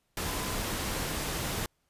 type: tone in noise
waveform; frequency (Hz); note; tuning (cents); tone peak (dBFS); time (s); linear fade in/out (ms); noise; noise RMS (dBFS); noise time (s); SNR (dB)
sine; 1016; B5; +49; -42; 0.26-0.55; 2; pink; -33; 0.17-1.66; -12
effects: pink hiss -75 dBFS RMS until 1.89 s + resampled to 32000 Hz